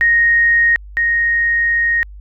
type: tone pair in turn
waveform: sine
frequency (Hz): 1866 / 1866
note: A#6 / A#6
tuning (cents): +1 / +1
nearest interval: unison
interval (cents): 0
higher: neither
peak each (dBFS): -9 / -12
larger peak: first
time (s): 0.01-0.76 / 0.97-2.03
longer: second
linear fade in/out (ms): 0
effects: added 50 Hz sine -32 dBFS peak until 2.2 s